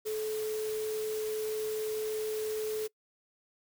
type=tone in noise; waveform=sine; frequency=432.3 Hz; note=A4; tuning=31 cents flat; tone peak=-31 dBFS; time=0.05-2.88 s; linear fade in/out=20 ms; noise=white; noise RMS=-44 dBFS; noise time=0.05-2.88 s; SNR=+10 dB; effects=noise-tail reverb RT60 0.1 s tail -23 dB re dry